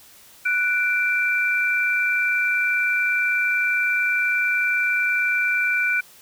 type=tone pair together; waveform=sine; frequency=1480 / 2349 Hz; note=F#6 / D7; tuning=0 / 0 cents; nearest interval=minor sixth; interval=800 cents; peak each=-21 / -21 dBFS; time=0.45-6.01 s; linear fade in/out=10 ms; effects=white hiss -49 dBFS RMS until 6.21 s